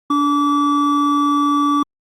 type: tone pair together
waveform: triangle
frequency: 290 / 1154.7 Hz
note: D4 / D6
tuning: -22 / -30 cents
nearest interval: 2 octaves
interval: 2392 cents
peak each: -14 dBFS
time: 0.1-1.83 s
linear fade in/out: 5 ms
effects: Opus 32 kbps